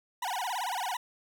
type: tone with vibrato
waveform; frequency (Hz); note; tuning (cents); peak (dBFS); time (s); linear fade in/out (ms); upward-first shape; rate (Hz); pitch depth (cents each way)
40% pulse; 849; G#5; +38; -30; 0.22-0.97; 5; sine; 18; 290
effects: none